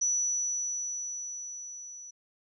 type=tone with level ramp; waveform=sine; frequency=5920 Hz; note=F#8; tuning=in tune; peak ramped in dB=-24 to -43 dBFS; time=0.01-2.11 s; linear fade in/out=10 ms; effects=none